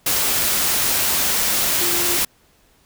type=tone in noise; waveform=sine; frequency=349.2 Hz; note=F4; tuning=in tune; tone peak=-27 dBFS; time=1.81-2.17 s; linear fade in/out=5 ms; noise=white; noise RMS=-19 dBFS; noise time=0.06-2.25 s; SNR=-11 dB; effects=pink hiss -57 dBFS RMS until 2.85 s